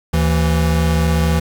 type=tone pair together; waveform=square; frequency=76.31 / 164.81 Hz; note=D#2 / E3; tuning=-33 / 0 cents; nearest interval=octave + minor second; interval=1333 cents; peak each=-16 / -17 dBFS; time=0.13-1.4 s; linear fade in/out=10 ms; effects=7-bit